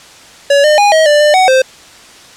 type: tone with pitch steps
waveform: square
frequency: 565 / 605 / 820 / 635 / 591 / 597 / 748 / 522 Hz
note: C#5 / D#5 / G#5 / D#5 / D5 / D5 / F#5 / C5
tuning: +33 / -49 / -22 / +35 / +11 / +28 / +19 / -4 cents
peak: -6 dBFS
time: 0.5-1.62 s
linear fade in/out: 5 ms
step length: 140 ms
effects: white hiss -37 dBFS RMS until 2.36 s + low-pass 7000 Hz 12 dB/octave